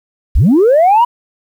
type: linear sweep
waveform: sine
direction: up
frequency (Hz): 30.87 to 987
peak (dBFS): -4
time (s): 0.35-1.05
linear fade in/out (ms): 10
effects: tanh soft clip ceiling -3 dBFS + 7-bit